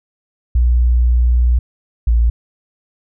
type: tone pair in turn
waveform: sine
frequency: 60.4 / 57.69 Hz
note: B1 / A#1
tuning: -38 / -17 cents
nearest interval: minor second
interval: 79 cents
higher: first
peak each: -9 dBFS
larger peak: neither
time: 0.55-1.59 / 2.07-2.3 s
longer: first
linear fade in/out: 5 ms
effects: none